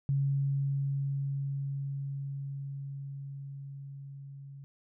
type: tone with level ramp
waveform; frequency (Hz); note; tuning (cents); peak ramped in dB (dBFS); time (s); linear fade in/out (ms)
sine; 138.7; C#3; +1; -25 to -44; 0.09-4.64; 0
effects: none